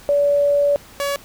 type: tone pair in turn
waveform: sine / sawtooth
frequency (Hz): 574 / 565.1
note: D5 / C#5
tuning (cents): -40 / +33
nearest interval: unison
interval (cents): 27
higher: first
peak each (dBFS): -13 / -16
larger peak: first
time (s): 0.09-0.76 / 1-1.16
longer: first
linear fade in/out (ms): 0
effects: pink hiss -44 dBFS RMS until 1.24 s